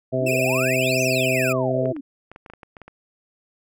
harmonic tone, 129.4 Hz, C3, 19 cents flat, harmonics 1 / 2 / 3 / 4 / 5, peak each -26 / -27 / -27 / -28 / -23 dBFS, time 0.12-1.93 s, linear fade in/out 20 ms
sine exponential two-way sweep, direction up then down, 261.6 to 6380 to 261.6 Hz, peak -29 dBFS, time 0.2-2.01 s, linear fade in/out 10 ms, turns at 1.02 s
45% pulse tone with vibrato, 2536 Hz, D#7, 32 cents sharp, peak -23 dBFS, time 0.26-1.53 s, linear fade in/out 10 ms, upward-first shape sine, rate 19 Hz, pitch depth 98 cents each way
clicks, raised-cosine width 0.5 ms, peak -26 dBFS, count 11, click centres 1.857 / 1.965 / 2.316 / 2.361 / 2.462 / 2.5 / 2.536 / 2.632 / 2.768 / 2.817 / 2.88 s
effects none

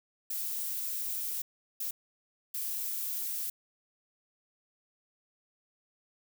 violet noise bursts at uneven times, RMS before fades -35 dBFS, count 3, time 0.3-1.42 / 1.8-1.91 / 2.54-3.5 s, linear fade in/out 5 ms, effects none

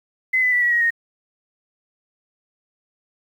sine tone with pitch steps, 2039 / 2002 / 1965 / 1929 / 1893.7 / 1859 Hz, C7 / B6 / B6 / B6 / A#6 / A#6, -45 / +23 / -9 / -41 / +27 / -5 cents, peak -15 dBFS, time 0.33-0.906 s, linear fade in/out 10 ms, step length 96 ms, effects 8-bit

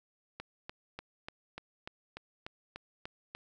click train, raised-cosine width 0.3 ms, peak -25 dBFS, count 11, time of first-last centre 0.4-3.35 s, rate 3.39 Hz, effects none

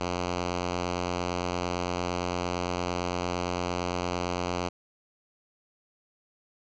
5% pulse tone, 88.8 Hz, F2, 29 cents sharp, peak -17 dBFS, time 0-4.69 s, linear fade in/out 10 ms, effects resampled to 16000 Hz

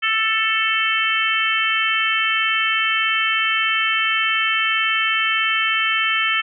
harmonic tone, 441.7 Hz, A4, 7 cents sharp, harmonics 3 / 4 / 5 / 6 / 7, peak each -23 / -23 / -23 / -23 / -23 dBFS, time 0.02-6.42 s, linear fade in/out 20 ms, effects none

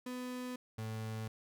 35% pulse tone pair in turn, 250.4 / 110.23 Hz, B3 / A2, +24 / +4 cents, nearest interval octave + major second, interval 1420 cents, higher first, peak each -38 / -37 dBFS, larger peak second, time 0.06-0.56 / 0.78-1.28 s, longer neither, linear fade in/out 5 ms, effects none

